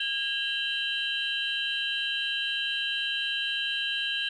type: tone cluster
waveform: sine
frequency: 1630 / 2709 / 2858 / 3115 / 3941 Hz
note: G#6 / E7 / F7 / G7 / B7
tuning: -33 / +47 / +39 / -12 / -4 cents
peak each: -33 / -34 / -36 / -30 / -36 dBFS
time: 0-4.29 s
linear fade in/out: 5 ms
effects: tanh soft clip ceiling -18 dBFS